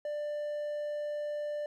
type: tone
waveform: triangle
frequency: 592 Hz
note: D5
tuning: 14 cents sharp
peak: -31 dBFS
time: 0.05-1.66 s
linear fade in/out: 2 ms
effects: none